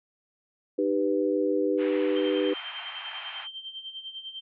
sine chord, Eb augmented, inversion none, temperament equal with one note detuned, 305.3 / 392 / 493.9 Hz, Eb4 / G4 / B4, -33 / 0 / 0 cents, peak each -27 dBFS, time 0.78-2.54 s, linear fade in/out 10 ms
white band-pass noise, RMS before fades -41 dBFS, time 1.77-3.48 s, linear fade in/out 50 ms, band 700 to 3000 Hz, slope 48 dB/octave
sine tone with tremolo, 3136 Hz, G7, in tune, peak -34 dBFS, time 2.15-4.41 s, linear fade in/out 20 ms, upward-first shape sine, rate 10 Hz, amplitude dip 70%
effects none

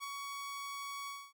sawtooth tone with ADSR envelope, 1122 Hz, C#6, 21 cents sharp, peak -34 dBFS, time 0-1.33 s, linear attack 41 ms, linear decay 3 ms, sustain -3 dB, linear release 250 ms, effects none

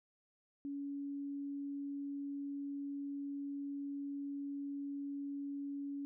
sine tone, 281.8 Hz, C#4, 29 cents sharp, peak -39 dBFS, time 0.65-6.05 s, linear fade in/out 0 ms, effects none

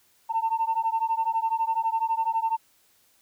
sine beating tone pair, 895 / 907 Hz, A5 / A#5, +29 / -48 cents, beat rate 12 Hz, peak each -25 dBFS, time 0.29-2.57 s, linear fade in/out 20 ms, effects tanh soft clip ceiling -17 dBFS + white hiss -63 dBFS RMS until 3.21 s

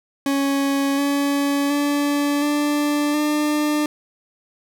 40% pulse tone with pitch steps, 277.2 / 282.5 / 288 / 293.5 / 299.2 Hz, C#4 / C#4 / D4 / D4 / D4, 0 / +33 / -34 / -1 / +32 cents, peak -17 dBFS, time 0.26-3.86 s, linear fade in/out 2 ms, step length 720 ms, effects none

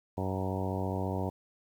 harmonic tone with a mistuned harmonic, 94.7 Hz, F#2, 41 cents sharp, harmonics 1 / 2 / 3 / 4 / 5 / 6 / 7 / 8 / 9 / 10, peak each -34 / -37 / -39 / -40 / -41 / -42 / -42 / -43 / -44 / -44 dBFS, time 0.17-1.3 s, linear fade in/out 10 ms, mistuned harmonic 9, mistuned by +51 cents, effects 10-bit

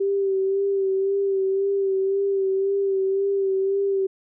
sine tone with vibrato, 390.2 Hz, G4, 8 cents flat, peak -19 dBFS, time 0-4.07 s, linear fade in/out 10 ms, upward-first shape sine, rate 1.9 Hz, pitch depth 32 cents each way, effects none

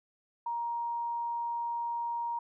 sine tone, 940 Hz, A#5, 14 cents sharp, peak -31 dBFS, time 0.46-2.39 s, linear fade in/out 5 ms, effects none

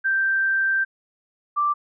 sine tone pair in turn, 1568 / 1174.7 Hz, G6 / D6, 0 / 0 cents, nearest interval perfect fourth, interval 500 cents, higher first, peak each -18 dBFS, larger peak neither, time 0.04-0.85 / 1.56-1.74 s, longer first, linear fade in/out 20 ms, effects none

